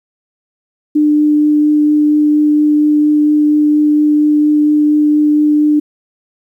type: tone with vibrato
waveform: sine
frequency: 299.4 Hz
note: D4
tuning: 33 cents sharp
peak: -7 dBFS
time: 0.95-5.8 s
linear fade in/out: 10 ms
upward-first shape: triangle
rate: 4.3 Hz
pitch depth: 8 cents each way
effects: 8-bit